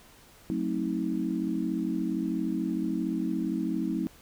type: chord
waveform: sine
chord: F# diminished seventh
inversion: none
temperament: just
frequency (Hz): 185 / 222 / 266.4 / 319.7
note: F#3 / A3 / C4 / Eb4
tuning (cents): 0 / +16 / +31 / +47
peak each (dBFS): -33 / -33 / -33 / -31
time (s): 0.5-4.07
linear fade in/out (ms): 0
effects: pink hiss -55 dBFS RMS until 4.21 s